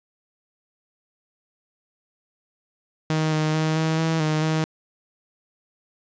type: tone with pitch steps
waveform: sawtooth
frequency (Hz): 156.9 / 155.1 / 157.3 / 159.5 / 161.9 / 154.8 / 157.9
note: D#3 / D#3 / D#3 / D#3 / E3 / D#3 / D#3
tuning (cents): +15 / -5 / +19 / +43 / -31 / -9 / +26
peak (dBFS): -16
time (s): 3.1-4.64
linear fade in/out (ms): 0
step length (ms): 220
effects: resampled to 16000 Hz + 8-bit